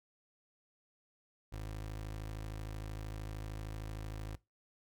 25% pulse tone, 53.1 Hz, G#1, 39 cents sharp, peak -37 dBFS, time 1.52-4.36 s, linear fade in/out 10 ms, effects noise-tail reverb RT60 0.2 s tail -19 dB re dry

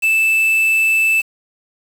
triangle tone with quantisation, 2637 Hz, E7, in tune, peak -10 dBFS, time 0.02-1.22 s, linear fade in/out 20 ms, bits 5, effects none

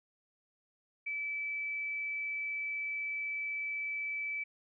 sine tone with frequency modulation, 2308 Hz, D7, 31 cents flat, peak -34 dBFS, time 1.06-4.44 s, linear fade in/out 10 ms, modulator 24.2 Hz, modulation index 0.2, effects none

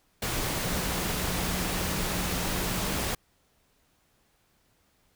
sine tone in noise, 181.7 Hz, F#3, 31 cents flat, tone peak -37 dBFS, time 0.65-2.98 s, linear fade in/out 5 ms, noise pink, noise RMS -30 dBFS, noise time 0.22-3.15 s, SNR -10 dB, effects pink hiss -68 dBFS RMS until 5.15 s

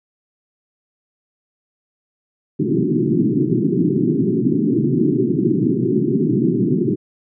white band-pass noise, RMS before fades -17 dBFS, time 2.59-6.96 s, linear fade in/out 20 ms, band 120 to 390 Hz, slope 96 dB/octave, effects none

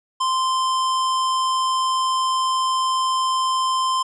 square tone, 1041 Hz, C6, 9 cents flat, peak -19 dBFS, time 0.2-4.03 s, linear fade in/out 10 ms, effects resampled to 22050 Hz

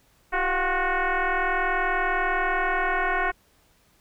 sine tone with frequency modulation, 385.2 Hz, G4, 30 cents flat, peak -21 dBFS, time 0.32-3.32 s, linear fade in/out 20 ms, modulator 365 Hz, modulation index 4.7, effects pink hiss -62 dBFS RMS until 4 s

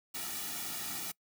white noise with comb filter, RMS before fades -39 dBFS, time 0.14-1.12 s, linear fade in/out 10 ms, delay 1.9 ms, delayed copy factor -0.85, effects noise-tail reverb RT60 0.1 s tail -23 dB re dry

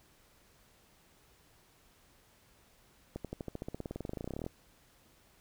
accelerating click train, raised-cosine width 2 ms, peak -25 dBFS, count 28, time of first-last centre 3.16-4.464 s, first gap 87 ms, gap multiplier 0.95, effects pink hiss -65 dBFS RMS until 5.4 s

